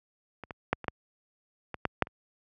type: clicks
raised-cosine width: 0.5 ms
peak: -25 / -23 / -9 / -23 / -12 / -20 / -11 / -6 / -29 dBFS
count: 9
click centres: 0.437 / 0.508 / 0.73 / 0.843 / 0.882 / 1.743 / 1.853 / 2.023 / 2.071 s
effects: high-pass 60 Hz 12 dB/octave